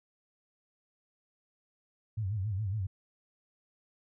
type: tone with vibrato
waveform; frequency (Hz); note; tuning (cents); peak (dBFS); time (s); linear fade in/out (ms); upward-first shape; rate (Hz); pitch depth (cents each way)
sine; 101.4; G#2; -41; -30; 2.17-2.87; 10; sine; 7.2; 160
effects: none